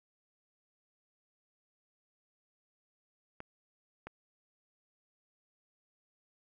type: clicks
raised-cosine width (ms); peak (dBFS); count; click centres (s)
0.5; -28; 2; 3.404 / 4.07
effects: none